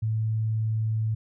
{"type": "tone", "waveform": "sine", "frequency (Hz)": 110.1, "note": "A2", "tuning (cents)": 2, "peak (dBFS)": -23, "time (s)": [0.02, 1.15], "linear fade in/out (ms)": 10, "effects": []}